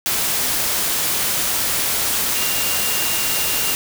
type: tone in noise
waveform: sine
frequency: 2794 Hz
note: F7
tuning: in tune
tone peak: -28 dBFS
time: 2.35-3.73 s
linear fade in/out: 0 ms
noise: white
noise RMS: -20 dBFS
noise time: 0.06-3.75 s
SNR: -11 dB
effects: none